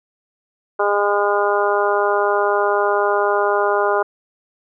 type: harmonic tone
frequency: 204 Hz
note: G#3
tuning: 31 cents flat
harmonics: 2 / 3 / 4 / 5 / 6 / 7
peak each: -19 / -21 / -22 / -23 / -24 / -24 dBFS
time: 0.79-4.03 s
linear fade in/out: 10 ms
effects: none